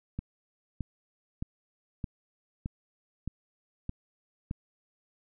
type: click train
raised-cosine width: 5 ms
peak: -21 dBFS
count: 8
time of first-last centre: 0.19-4.511 s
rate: 1.62 Hz
effects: none